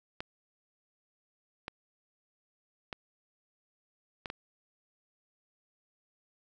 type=clicks; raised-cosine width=0.3 ms; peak=-21 dBFS; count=5; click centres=0.205 / 1.681 / 2.928 / 4.258 / 4.301 s; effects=none